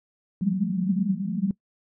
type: band-pass noise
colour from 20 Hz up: pink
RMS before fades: -25 dBFS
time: 0.41-1.51 s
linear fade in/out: 2 ms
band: 180 to 210 Hz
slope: 96 dB/octave
effects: noise-tail reverb RT60 0.1 s tail -21 dB re dry